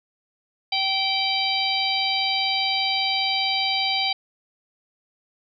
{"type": "harmonic tone with a mistuned harmonic", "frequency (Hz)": 775, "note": "G5", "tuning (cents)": -20, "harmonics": [1, 3, 4, 5, 6], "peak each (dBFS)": [-27, -27, -27, -27, -27], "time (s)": [0.72, 4.13], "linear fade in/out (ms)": 5, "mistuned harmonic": 6, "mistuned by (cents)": 31, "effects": []}